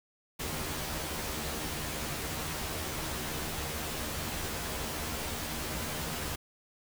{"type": "noise with comb filter", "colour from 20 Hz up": "pink", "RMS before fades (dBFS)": -36, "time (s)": [0.39, 6.36], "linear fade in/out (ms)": 10, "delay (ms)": 13, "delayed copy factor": 0.75, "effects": []}